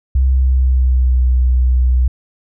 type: tone with pitch glide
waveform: sine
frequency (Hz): 65.41 to 62.67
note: C2 to B1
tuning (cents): 0 to +26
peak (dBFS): -9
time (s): 0.15-2.08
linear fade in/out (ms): 5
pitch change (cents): -74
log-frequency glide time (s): 0.25-1.23
effects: none